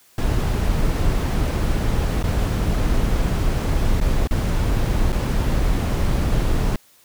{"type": "noise with dropouts", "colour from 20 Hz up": "brown", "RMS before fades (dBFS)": -19, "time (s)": [0.18, 6.76], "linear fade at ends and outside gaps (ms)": 2, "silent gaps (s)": [[2.228, 2.239], [4.002, 4.012], [4.274, 4.309], [5.122, 5.127]], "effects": ["white hiss -54 dBFS RMS until 7.04 s"]}